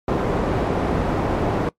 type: low-pass noise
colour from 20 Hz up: white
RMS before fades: -21 dBFS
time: 0.08-1.69 s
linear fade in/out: 2 ms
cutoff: 580 Hz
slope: 12 dB/octave
effects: noise-tail reverb RT60 0.1 s tail -21 dB re dry + MP3 64 kbps